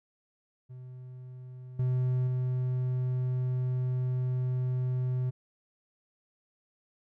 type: tone with level steps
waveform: triangle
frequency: 126.9 Hz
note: B2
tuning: 47 cents sharp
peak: -40 / -23 / -25 dBFS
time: 0.69-5.31 s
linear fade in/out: 20 ms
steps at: 1.79 / 2.27 s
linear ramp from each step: 5 ms
effects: none